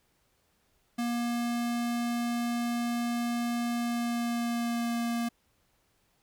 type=tone with pitch glide; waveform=square; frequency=237.7 to 234.8 Hz; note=A#3 to A#3; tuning=+34 to +13 cents; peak=-29 dBFS; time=0.98-5.29 s; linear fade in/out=10 ms; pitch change=-21 cents; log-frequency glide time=3.71-4.98 s; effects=pink hiss -71 dBFS RMS until 6.22 s